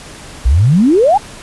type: exponential sweep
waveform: sine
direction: up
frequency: 55 to 870 Hz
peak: -6 dBFS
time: 0.45-1.18 s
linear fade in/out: 10 ms
effects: pink hiss -33 dBFS RMS until 1.42 s + resampled to 24000 Hz